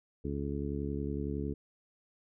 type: harmonic tone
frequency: 70.9 Hz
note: C#2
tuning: 40 cents sharp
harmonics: 1 / 2 / 3 / 4 / 5 / 6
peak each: -38 / -39 / -40 / -39 / -43 / -41 dBFS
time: 0.24-1.54 s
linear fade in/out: 10 ms
effects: none